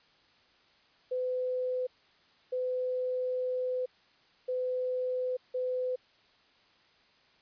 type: tone bursts at uneven times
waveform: sine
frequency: 506 Hz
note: B4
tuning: 42 cents sharp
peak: -29 dBFS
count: 4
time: 1.11-1.87 / 2.52-3.86 / 4.48-5.37 / 5.54-5.96 s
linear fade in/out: 10 ms
effects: white hiss -64 dBFS RMS until 7.41 s + resampled to 11025 Hz